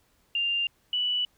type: tone pair in turn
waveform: sine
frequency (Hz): 2794 / 2960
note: F7 / F#7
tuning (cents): 0 / 0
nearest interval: minor second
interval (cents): 100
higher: second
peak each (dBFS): -24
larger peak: neither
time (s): 0.35-0.67 / 0.93-1.25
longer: neither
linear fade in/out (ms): 2
effects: pink hiss -67 dBFS RMS until 1.37 s